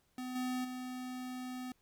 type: tone with level steps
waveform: square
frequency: 253.1 Hz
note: B3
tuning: 43 cents sharp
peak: -40 / -35 / -41 dBFS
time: 0.18-1.72 s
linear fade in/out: 2 ms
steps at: 0.35 / 0.64 s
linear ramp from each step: 10 ms
effects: pink hiss -74 dBFS RMS until 1.81 s